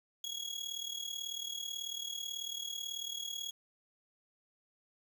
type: tone with amplitude modulation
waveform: 30% pulse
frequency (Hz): 3322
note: G#7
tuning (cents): 0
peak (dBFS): -32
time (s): 0.24-3.51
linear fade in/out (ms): 2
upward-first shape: sine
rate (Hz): 38.2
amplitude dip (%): 75
effects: 10-bit